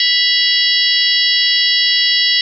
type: harmonic tone with a mistuned harmonic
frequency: 659.3 Hz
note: E5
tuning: in tune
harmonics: 3 / 4 / 5 / 6 / 7 / 8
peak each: -18 / -18 / -18 / -18 / -18 / -18 dBFS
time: 0-2.41 s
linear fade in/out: 2 ms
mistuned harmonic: 4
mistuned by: +150 cents
effects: none